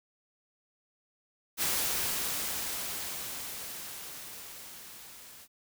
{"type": "noise with level ramp", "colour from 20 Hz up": "white", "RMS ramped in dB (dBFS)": [-29, -51], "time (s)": [1.57, 5.48], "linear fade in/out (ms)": 50, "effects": []}